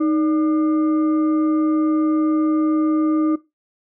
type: tone with frequency modulation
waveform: sine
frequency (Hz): 311.1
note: D#4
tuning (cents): 0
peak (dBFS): -15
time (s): 0-3.36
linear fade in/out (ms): 10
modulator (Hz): 893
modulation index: 0.35
effects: noise-tail reverb RT60 0.2 s tail -17 dB re dry